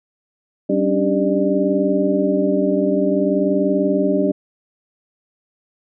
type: tone cluster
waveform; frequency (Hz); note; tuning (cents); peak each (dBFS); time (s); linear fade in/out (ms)
sine; 192.1 / 277.7 / 298.2 / 396.3 / 599; G3 / C#4 / D4 / G4 / D5; -35 / +3 / +27 / +19 / +34; -21; 0.69-4.32; 10
effects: none